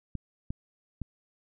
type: clicks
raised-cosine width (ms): 5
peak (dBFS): -22 / -21 / -22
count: 3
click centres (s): 0.153 / 0.505 / 1.017
effects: none